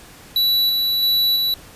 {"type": "tone with tremolo", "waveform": "square", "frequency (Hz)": 3940, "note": "B7", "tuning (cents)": -5, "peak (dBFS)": -15, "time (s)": [0.36, 1.54], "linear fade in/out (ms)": 2, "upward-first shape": "square", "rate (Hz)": 1.5, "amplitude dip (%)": 25, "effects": ["pink hiss -43 dBFS RMS until 1.75 s", "resampled to 32000 Hz"]}